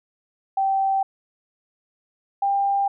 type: tone pair in turn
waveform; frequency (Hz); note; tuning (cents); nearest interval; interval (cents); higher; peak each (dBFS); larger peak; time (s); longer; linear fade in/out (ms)
sine; 777 / 795.6; G5 / G5; -16 / +25; unison; 41; second; -18; neither; 0.57-1.03 / 2.42-2.88; neither; 5
effects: none